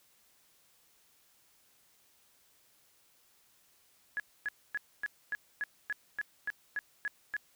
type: tone bursts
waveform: sine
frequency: 1684 Hz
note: G#6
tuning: 24 cents sharp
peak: -31 dBFS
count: 12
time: 4.17-7.366 s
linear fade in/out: 0 ms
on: 28 ms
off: 260 ms
effects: white hiss -67 dBFS RMS until 7.55 s